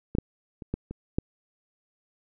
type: clicks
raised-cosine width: 3 ms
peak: -14 / -10 / -26 / -15 / -23 / -11 dBFS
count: 6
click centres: 0.151 / 0.185 / 0.622 / 0.74 / 0.91 / 1.185 s
effects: none